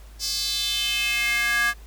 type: tone with high-pass filter sweep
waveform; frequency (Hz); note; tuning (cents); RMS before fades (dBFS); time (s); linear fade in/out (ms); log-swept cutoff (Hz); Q
square; 236.2; A#3; +23; -24; 0.19-1.74; 50; 5200 to 1500; 4.1
effects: added 52 Hz sine -41 dBFS peak until 1.86 s + pink hiss -53 dBFS RMS until 1.86 s